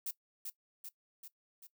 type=noise with echo; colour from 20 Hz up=violet; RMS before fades=-38 dBFS; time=0.06-0.11 s; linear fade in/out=5 ms; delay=390 ms; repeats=4; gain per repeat=-4 dB; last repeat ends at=1.67 s; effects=noise-tail reverb RT60 0.1 s tail -18 dB re dry